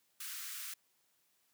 white high-pass noise, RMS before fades -44 dBFS, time 0.2-0.74 s, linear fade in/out 5 ms, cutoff 1200 Hz, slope 48 dB/octave, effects white hiss -75 dBFS RMS until 1.53 s + high-pass 100 Hz 12 dB/octave

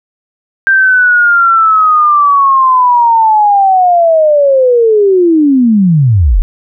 sine linear sweep, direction down, 1581 to 31.57 Hz, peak -4 dBFS, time 0.67-6.42 s, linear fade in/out 0 ms, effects none

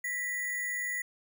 sine tone with sample-and-hold, 1961 Hz, B6, 13 cents flat, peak -31 dBFS, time 0.04-1.02 s, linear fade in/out 5 ms, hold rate 8820 Hz, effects none

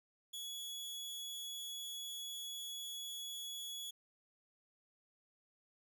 sawtooth tone, 3376 Hz, G#7, 28 cents sharp, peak -40 dBFS, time 0.33-3.91 s, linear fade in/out 10 ms, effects 13-bit

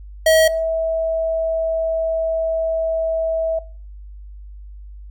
square / sine tone pair in turn, 639 / 650.2 Hz, D#5 / E5, +46 / -24 cents, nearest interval unison, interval 30 cents, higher second, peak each -11 / -18 dBFS, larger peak first, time 0.26-0.48 / 0.48-3.59 s, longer second, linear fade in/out 5 ms, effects noise-tail reverb RT60 0.4 s tail -20 dB re dry + added 50 Hz sine -34 dBFS peak until 5.1 s

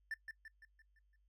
triangle tone with echo, 1775 Hz, A6, 15 cents sharp, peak -37 dBFS, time 0.11-0.14 s, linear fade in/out 2 ms, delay 170 ms, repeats 6, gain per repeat -6 dB, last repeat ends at 1.16 s, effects noise-tail reverb RT60 0.1 s tail -19 dB re dry + added 50 Hz sine -70 dBFS peak until 1.28 s

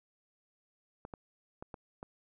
clicks, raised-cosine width 1 ms, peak -29 dBFS, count 5, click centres 1.051 / 1.138 / 1.625 / 1.742 / 2.029 s, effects none

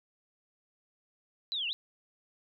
sine linear two-way sweep, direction down then up, 4066 to 2637 to 4066 Hz, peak -31 dBFS, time 1.52-1.73 s, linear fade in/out 0 ms, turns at 1.68 s, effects none

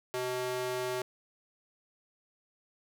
square tone with high-pass filter, 126.1 Hz, B2, 36 cents sharp, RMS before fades -34 dBFS, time 0.14-1.02 s, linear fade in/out 0 ms, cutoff 420 Hz, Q 1.4, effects none

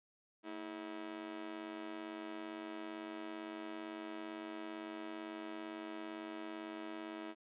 sawtooth tone with amplitude modulation, 322.4 Hz, E4, 38 cents flat, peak -36 dBFS, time 0.43-7.35 s, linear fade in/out 50 ms, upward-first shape sine, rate 97.8 Hz, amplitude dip 85%, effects resampled to 8000 Hz

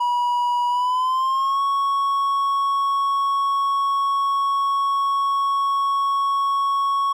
triangle tone with pitch glide, 970 to 1107.8 Hz, B5 to C#6, -31 to -1 cents, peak -16 dBFS, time 0-7.13 s, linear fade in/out 10 ms, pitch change +230 cents, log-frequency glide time 0.68-1.61 s, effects none

